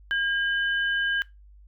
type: tone pair together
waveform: sine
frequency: 1617 / 3006 Hz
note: G#6 / F#7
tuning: -47 / +27 cents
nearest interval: major seventh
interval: 1074 cents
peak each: -23 / -31 dBFS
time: 0.11-1.22 s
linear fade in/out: 0 ms
effects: noise-tail reverb RT60 0.2 s tail -20 dB re dry + added 50 Hz sine -48 dBFS peak until 1.67 s